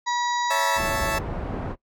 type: harmonic tone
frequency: 966 Hz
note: B5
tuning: 39 cents flat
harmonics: 1 / 2 / 4 / 5 / 6 / 7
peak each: -23 / -31 / -33 / -39 / -41 / -38 dBFS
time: 0.06-0.79 s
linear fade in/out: 20 ms
type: chord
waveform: 20% pulse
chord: A major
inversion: first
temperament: equal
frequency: 554.4 / 659.3 / 880 Hz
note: C#5 / E5 / A5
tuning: 0 / 0 / 0 cents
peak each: -23 dBFS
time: 0.5-1.19 s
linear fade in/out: 10 ms
type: low-pass noise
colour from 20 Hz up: pink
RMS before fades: -30 dBFS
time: 0.75-1.76 s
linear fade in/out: 50 ms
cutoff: 990 Hz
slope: 12 dB/octave
effects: noise-tail reverb RT60 0.1 s tail -19 dB re dry